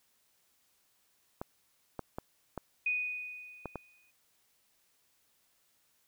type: clicks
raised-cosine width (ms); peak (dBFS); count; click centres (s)
1; -23; 6; 1.415 / 1.993 / 2.185 / 2.577 / 3.657 / 3.757
type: tone with exponential decay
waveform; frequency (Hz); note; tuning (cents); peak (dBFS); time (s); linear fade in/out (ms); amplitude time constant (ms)
sine; 2483; D#7; -4; -27; 2.86-4.11; 5; 270
effects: white hiss -72 dBFS RMS until 6.07 s